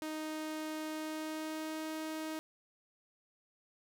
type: tone with pitch glide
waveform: sawtooth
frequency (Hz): 311.1 to 314.4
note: D#4 to D#4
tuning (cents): 0 to +18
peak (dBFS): -34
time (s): 0.02-2.39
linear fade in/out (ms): 0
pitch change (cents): +18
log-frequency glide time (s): 0.9-1.86
effects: none